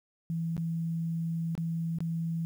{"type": "tone with dropouts", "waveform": "sine", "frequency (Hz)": 165.2, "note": "E3", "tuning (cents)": 4, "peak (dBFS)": -29, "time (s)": [0.3, 2.45], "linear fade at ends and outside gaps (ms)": 0, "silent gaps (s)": [[0.567, 0.578], [1.552, 1.578], [1.986, 2.005]], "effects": ["10-bit"]}